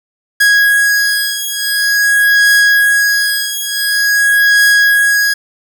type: beating tone pair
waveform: 45% pulse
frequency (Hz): 1654 / 1654.47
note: G#6 / G#6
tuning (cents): -8 / -7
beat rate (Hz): 0.47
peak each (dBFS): -12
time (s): 0.4-5.34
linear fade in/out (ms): 10
effects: none